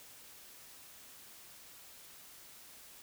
silence, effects white hiss -55 dBFS RMS until 3.02 s

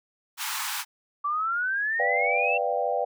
pink high-pass noise, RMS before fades -31 dBFS, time 0.37-0.85 s, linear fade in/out 50 ms, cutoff 820 Hz, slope 96 dB/octave
sine exponential sweep, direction up, 1146 to 2723 Hz, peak -24 dBFS, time 1.24-2.58 s, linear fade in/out 10 ms
sine chord, G dominant seventh, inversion first, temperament equal, 493.9 / 587.3 / 698.5 / 784 Hz, B4 / D5 / F5 / G5, 0 / 0 / 0 / 0 cents, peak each -29 dBFS, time 1.99-3.05 s, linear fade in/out 10 ms
effects none

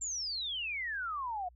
sine exponential sweep, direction down, 7459 to 696 Hz, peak -34 dBFS, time 0.01-1.49 s, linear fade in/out 10 ms, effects added 60 Hz sine -57 dBFS peak until 1.55 s

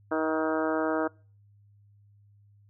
harmonic tone with a mistuned harmonic, 158.3 Hz, D#3, 30 cents sharp, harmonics 2 / 3 / 4 / 5 / 6 / 7 / 8 / 9 / 10, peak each -29 / -32 / -31 / -38 / -36 / -41 / -36 / -38 / -40 dBFS, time 0.11-1.08 s, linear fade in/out 10 ms, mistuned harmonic 5, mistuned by -20 cents, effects noise-tail reverb RT60 0.4 s tail -25 dB re dry + added 102 Hz sine -56 dBFS peak until 2.69 s

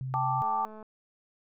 sine tone, 130.81 Hz, C3, in tune, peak -32 dBFS, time 0.01-0.42 s, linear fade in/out 0 ms
sine chord, G suspended second, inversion none, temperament equal, 784 / 880 / 1174.7 Hz, G5 / A5 / D6, 0 / 0 / 0 cents, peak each -32 / -29 / -31 dBFS, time 0.14-0.65 s, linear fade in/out 0 ms
click train, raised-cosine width 1 ms, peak -34 dBFS, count 89, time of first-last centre 0.42-0.827 s, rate 216 Hz
effects none

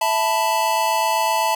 square chord, E suspended fourth, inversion none, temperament equal, 659.3 / 880 / 987.8 Hz, E5 / A5 / B5, 0 / 0 / 0 cents, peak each -25 / -20 / -24 dBFS, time 0.01-1.55 s, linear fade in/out 5 ms, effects none

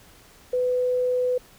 sine tone, 499.9 Hz, B4, 21 cents sharp, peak -20 dBFS, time 0.53-1.38 s, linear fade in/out 5 ms, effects pink hiss -52 dBFS RMS until 1.58 s

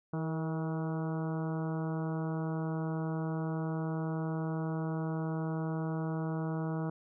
harmonic tone with a mistuned harmonic, 160.7 Hz, E3, 44 cents flat, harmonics 1 / 2 / 3 / 4 / 5 / 6 / 7 / 8 / 9, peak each -33 / -39 / -43 / -45 / -47 / -49 / -50 / -51 / -52 dBFS, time 0.13-6.9 s, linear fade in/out 5 ms, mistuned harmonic 3, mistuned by -36 cents, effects none

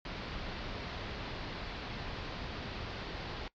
pink low-pass noise, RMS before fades -41 dBFS, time 0.05-3.48 s, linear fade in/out 2 ms, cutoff 4800 Hz, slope 48 dB/octave, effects noise-tail reverb RT60 0.1 s tail -21 dB re dry + MP3 64 kbps

